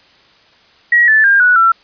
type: tone with pitch steps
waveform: sine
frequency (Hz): 1908 / 1749.6 / 1604.4 / 1471.3 / 1349.2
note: A#6 / A6 / G6 / F#6 / E6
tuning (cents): +40 / -10 / +40 / -10 / +40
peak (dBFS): -6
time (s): 0.92-1.72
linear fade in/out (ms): 5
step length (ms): 160
effects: white hiss -48 dBFS RMS until 1.83 s + resampled to 11025 Hz